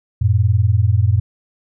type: tone pair together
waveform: sine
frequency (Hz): 92.1 / 112.48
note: F#2 / A2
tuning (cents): -7 / +39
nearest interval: minor third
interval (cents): 346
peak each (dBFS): -14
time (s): 0.21-1.2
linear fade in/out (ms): 10
effects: none